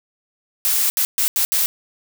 blue noise bursts at uneven times, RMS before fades -18 dBFS, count 5, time 0.65-0.9 / 0.97-1.05 / 1.18-1.28 / 1.36-1.45 / 1.52-1.66 s, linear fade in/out 0 ms, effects none

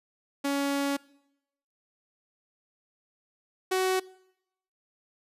sawtooth tone pair in turn, 280.4 / 374.3 Hz, C#4 / F#4, +20 / +20 cents, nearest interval perfect fourth, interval 500 cents, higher second, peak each -22 / -20 dBFS, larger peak second, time 0.44-0.97 / 3.71-4 s, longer first, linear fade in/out 10 ms, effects noise-tail reverb RT60 0.8 s tail -22 dB re dry + resampled to 32000 Hz

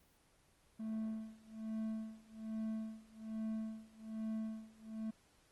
triangle tone with tremolo, 220 Hz, A3, in tune, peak -35 dBFS, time 0.79-5.11 s, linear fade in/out 10 ms, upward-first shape sine, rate 1.2 Hz, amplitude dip 95%, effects pink hiss -70 dBFS RMS until 5.51 s + Opus 24 kbps

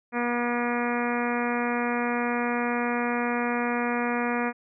harmonic tone, 240.5 Hz, B3, 46 cents flat, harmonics 1 / 2 / 3 / 4 / 5 / 6 / 7 / 8 / 9 / 10, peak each -28 / -31 / -33 / -34 / -35 / -36 / -36 / -37 / -38 / -38 dBFS, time 0.12-4.53 s, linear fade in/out 50 ms, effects none

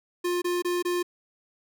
square tone bursts, 353.3 Hz, F4, 20 cents sharp, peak -25 dBFS, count 4, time 0.24-1.029 s, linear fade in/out 10 ms, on 180 ms, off 23 ms, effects none

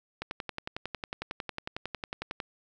click train, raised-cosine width 0.3 ms, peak -18 dBFS, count 25, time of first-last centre 0.22-2.402 s, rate 11 Hz, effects none

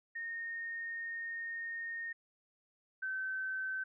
sine tone pair in turn, 1844 / 1535.9 Hz, A#6 / G6, -19 / -36 cents, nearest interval minor third, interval 317 cents, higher first, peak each -38 / -35 dBFS, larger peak second, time 0.15-2.13 / 3.02-3.84 s, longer first, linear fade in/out 10 ms, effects none

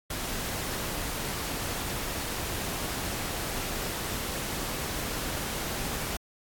pink noise, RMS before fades -33 dBFS, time 0.1-6.17 s, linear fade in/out 5 ms, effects AAC 64 kbps

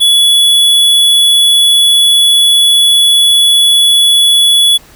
square tone, 3405 Hz, G#7, 42 cents sharp, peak -5 dBFS, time 0-4.78 s, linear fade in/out 20 ms, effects pink hiss -40 dBFS RMS until 4.95 s

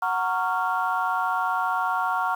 sine chord, Gb major seventh, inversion none, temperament just, 740 / 925 / 1110 / 1387.5 Hz, Gb5 / Bb5 / Db6 / F6, 0 / -14 / +2 / -12 cents, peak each -27 dBFS, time 0.02-2.35 s, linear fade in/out 5 ms, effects tanh soft clip ceiling -13 dBFS + 8-bit

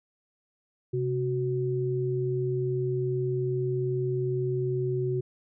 sine tone pair together, 130.99 / 370.5 Hz, C3 / F#4, +2 / +2 cents, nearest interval octave + tritone, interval 1800 cents, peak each -28 dBFS, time 0.93-5.21 s, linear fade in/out 10 ms, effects none

